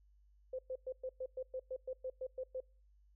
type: tone bursts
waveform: sine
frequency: 516 Hz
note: C5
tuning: 24 cents flat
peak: -38 dBFS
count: 13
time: 0.53-2.604 s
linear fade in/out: 5 ms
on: 58 ms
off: 110 ms
effects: noise-tail reverb RT60 0.4 s tail -26 dB re dry + added 50 Hz sine -64 dBFS peak until 3.15 s